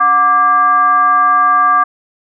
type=tone with frequency modulation; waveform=sine; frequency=1174.7 Hz; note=D6; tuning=in tune; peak=-7 dBFS; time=0-1.84 s; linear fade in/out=10 ms; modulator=445 Hz; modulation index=0.59; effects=none